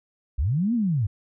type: linear two-way sweep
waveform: sine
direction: up then down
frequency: 52.1 to 246.9 to 91.7 Hz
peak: -20 dBFS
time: 0.38-1.07 s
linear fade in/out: 10 ms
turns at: 0.74 s
effects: none